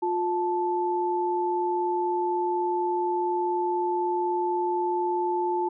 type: tone pair together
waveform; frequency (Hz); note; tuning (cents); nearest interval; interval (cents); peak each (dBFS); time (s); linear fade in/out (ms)
sine; 354.7 / 875.9; F4 / A5; +27 / -8; octave + major third; 1565; -26 / -26; 0.02-5.69; 10
effects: none